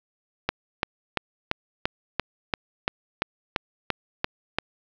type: click train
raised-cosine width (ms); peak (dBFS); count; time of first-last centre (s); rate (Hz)
0.3; -6; 13; 0.49-4.586; 2.93
effects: low-pass 5000 Hz 12 dB/octave + 7-bit